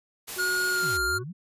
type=noise; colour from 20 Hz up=white; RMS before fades=-36 dBFS; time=0.27-0.98 s; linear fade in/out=20 ms
type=harmonic tone; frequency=370 Hz; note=F#4; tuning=in tune; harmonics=1 / 3 / 4; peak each=-34 / -48 / -51 dBFS; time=0.36-1.24 s; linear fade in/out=20 ms
type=tone with pitch glide; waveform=square; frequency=1435 to 1399.8 Hz; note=F6 to F6; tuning=+47 to +4 cents; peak=-25 dBFS; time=0.38-1.19 s; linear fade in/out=20 ms; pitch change=-43 cents; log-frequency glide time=0.71-0.83 s
type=exponential two-way sweep; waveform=sine; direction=down then up; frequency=198.8 to 55 to 198.8 Hz; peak=-34 dBFS; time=0.82-1.33 s; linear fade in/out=20 ms; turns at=1.04 s
effects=resampled to 32000 Hz